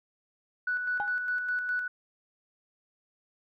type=tone with tremolo; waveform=sine; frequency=1480 Hz; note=F#6; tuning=in tune; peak=-26 dBFS; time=0.67-1.88 s; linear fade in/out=5 ms; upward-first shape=square; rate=4.9 Hz; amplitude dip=40%
type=tone with exponential decay; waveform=sine; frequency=822 Hz; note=G#5; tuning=18 cents flat; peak=-25 dBFS; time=1-1.17 s; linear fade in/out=0 ms; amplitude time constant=35 ms
effects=tanh soft clip ceiling -19 dBFS